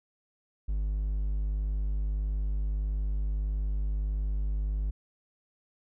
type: tone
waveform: triangle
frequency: 50.8 Hz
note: G#1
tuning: 38 cents flat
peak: -25 dBFS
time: 0.68-4.91 s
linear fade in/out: 10 ms
effects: none